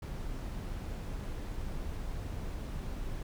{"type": "noise", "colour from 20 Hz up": "brown", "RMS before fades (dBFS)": -38, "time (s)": [0.02, 3.23], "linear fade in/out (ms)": 5, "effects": []}